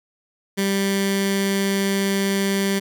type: tone with notch filter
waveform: 15% pulse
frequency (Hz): 196.4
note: G3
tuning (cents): +4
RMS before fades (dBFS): -21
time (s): 0.57-2.8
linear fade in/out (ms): 20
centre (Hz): 710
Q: 0.8
effects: none